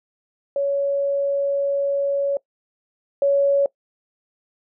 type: tone pair in turn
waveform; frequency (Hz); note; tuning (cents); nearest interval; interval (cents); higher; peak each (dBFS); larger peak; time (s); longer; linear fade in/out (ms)
sine; 560 / 560; C#5 / C#5; +18 / +18; unison; 0; neither; -18 / -14; second; 0.56-2.37 / 3.22-3.66; first; 2
effects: noise-tail reverb RT60 0.1 s tail -21 dB re dry